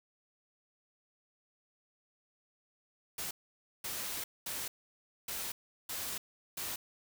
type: noise bursts at uneven times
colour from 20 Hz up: white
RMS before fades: -39 dBFS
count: 6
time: 3.18-3.31 / 3.84-4.24 / 4.46-4.68 / 5.28-5.52 / 5.89-6.18 / 6.57-6.76 s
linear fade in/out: 5 ms
effects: none